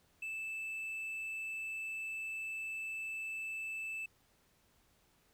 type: tone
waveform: triangle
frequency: 2634 Hz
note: E7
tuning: 2 cents flat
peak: -37 dBFS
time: 0.22-4.06 s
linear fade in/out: 5 ms
effects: pink hiss -71 dBFS RMS until 5.33 s